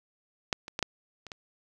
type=clicks; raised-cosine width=0.2 ms; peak=-9 / -23 / -14 / -9 / -26 / -22 dBFS; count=6; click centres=0.528 / 0.681 / 0.791 / 0.827 / 1.267 / 1.318 s; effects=none